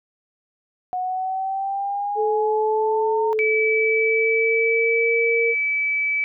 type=exponential sweep; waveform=sine; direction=up; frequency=730 to 920 Hz; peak=-22 dBFS; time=0.93-3.33 s; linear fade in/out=0 ms
type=tone with pitch glide; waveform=sine; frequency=433.5 to 461.9 Hz; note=A4 to A#4; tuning=-26 to -16 cents; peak=-19 dBFS; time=2.15-5.55 s; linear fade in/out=50 ms; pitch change=+110 cents; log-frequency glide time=3.29-5.12 s
type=tone; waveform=sine; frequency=2300 Hz; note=D7; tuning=37 cents flat; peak=-19 dBFS; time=3.39-6.24 s; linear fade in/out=0 ms
effects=none